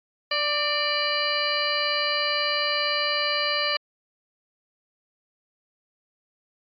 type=harmonic tone with a mistuned harmonic; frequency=587.3 Hz; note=D5; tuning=in tune; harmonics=1 / 2 / 3 / 4 / 5 / 7 / 8; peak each=-30 / -30 / -30 / -30 / -30 / -30 / -30 dBFS; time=0.31-3.77 s; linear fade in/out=5 ms; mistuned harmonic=3; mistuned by=+36 cents; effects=AAC 48 kbps